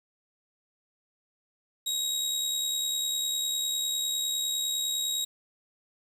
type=tone with amplitude modulation; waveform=25% pulse; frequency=3800 Hz; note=A#7; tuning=33 cents sharp; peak=-22 dBFS; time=1.86-5.25 s; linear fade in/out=10 ms; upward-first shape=sine; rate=69.9 Hz; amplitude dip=40%; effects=9-bit